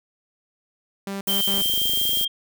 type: tone bursts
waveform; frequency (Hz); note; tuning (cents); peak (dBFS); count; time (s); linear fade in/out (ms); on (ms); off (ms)
sawtooth; 197; G3; +9; -24; 3; 1.07-1.614; 2; 140; 62
type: noise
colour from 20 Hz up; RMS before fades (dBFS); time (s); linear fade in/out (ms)
violet; -25; 1.27-2.25; 5
type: tone with pitch glide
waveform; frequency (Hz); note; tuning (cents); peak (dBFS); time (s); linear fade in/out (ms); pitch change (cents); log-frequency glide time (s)
sine; 3136 to 3202; G7 to G7; 0 to +36; -22; 1.28-2.28; 10; +36; 1.42-2.11
type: click train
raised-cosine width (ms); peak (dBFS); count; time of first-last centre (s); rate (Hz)
2; -24; 18; 1.54-2.212; 25.3
effects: none